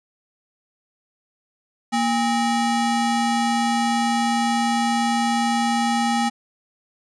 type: ring-modulated tone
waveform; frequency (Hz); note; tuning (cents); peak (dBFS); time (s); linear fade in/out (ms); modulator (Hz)
square; 523.3; C5; 0; -16; 1.92-6.3; 20; 289
effects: resampled to 22050 Hz